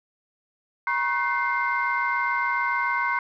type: tone cluster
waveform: sine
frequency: 958 / 1085 / 1516 / 2101 Hz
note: A#5 / C#6 / F#6 / C7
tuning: +47 / -37 / +42 / +7 cents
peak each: -27 dBFS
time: 0.87-3.19 s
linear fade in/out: 2 ms
effects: tanh soft clip ceiling -13 dBFS